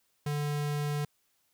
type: tone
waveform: square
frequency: 146.83 Hz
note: D3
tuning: in tune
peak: -30 dBFS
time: 0.26-1.05 s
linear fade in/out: 5 ms
effects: white hiss -73 dBFS RMS until 1.53 s